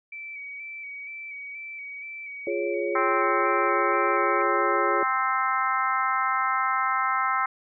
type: tone with vibrato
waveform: sine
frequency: 2294 Hz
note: D7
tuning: 41 cents flat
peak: -35 dBFS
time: 0.12-4.42 s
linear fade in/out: 5 ms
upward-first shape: square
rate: 2.1 Hz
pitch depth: 25 cents each way
type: chord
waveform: sine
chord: Db major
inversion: first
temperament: equal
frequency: 349.2 / 415.3 / 554.4 Hz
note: F4 / Ab4 / Db5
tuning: 0 / 0 / 0 cents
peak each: -29 dBFS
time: 2.47-5.03 s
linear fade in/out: 2 ms
type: harmonic tone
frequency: 261.6 Hz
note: C4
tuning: in tune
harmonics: 3 / 4 / 5 / 6 / 7 / 8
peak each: -31 / -27 / -25 / -34 / -35 / -33 dBFS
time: 2.95-7.46 s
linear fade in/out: 5 ms
effects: none